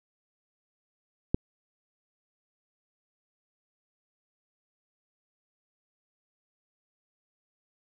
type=click; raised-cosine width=3 ms; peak=-10 dBFS; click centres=1.345 s; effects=none